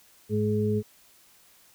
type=harmonic tone; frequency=105.8 Hz; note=G#2; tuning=33 cents sharp; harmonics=1 / 2 / 4; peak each=-27 / -27 / -27 dBFS; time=0.29-0.83 s; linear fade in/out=50 ms; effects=white hiss -58 dBFS RMS until 1.74 s